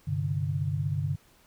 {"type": "chord", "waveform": "sine", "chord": "G suspended fourth", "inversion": "none", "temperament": "just", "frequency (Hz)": [98, 130.67, 147], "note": ["G2", "C3", "D3"], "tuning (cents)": [0, -2, 2], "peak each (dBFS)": [-31, -33, -29], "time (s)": [0.07, 1.16], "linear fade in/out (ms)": 10, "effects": ["pink hiss -61 dBFS RMS until 1.46 s"]}